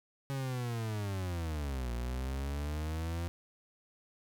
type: linear two-way sweep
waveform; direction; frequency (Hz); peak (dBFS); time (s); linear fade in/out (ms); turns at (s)
40% pulse; down then up; 138.59 to 58.27 to 86.6; -33; 0.3-3.28; 0; 1.92
effects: none